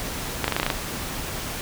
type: clicks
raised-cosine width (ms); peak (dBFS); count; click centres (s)
0.3; -5; 8; 0.443 / 0.48 / 0.523 / 0.565 / 0.599 / 0.631 / 0.665 / 0.702
effects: pink hiss -31 dBFS RMS until 1.61 s